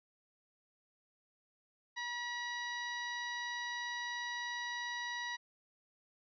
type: harmonic tone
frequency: 963 Hz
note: B5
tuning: 44 cents flat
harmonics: 1 / 2 / 3 / 4 / 5 / 6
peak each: -44 / -40 / -54 / -46 / -54 / -53 dBFS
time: 1.96-5.37 s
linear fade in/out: 20 ms
effects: none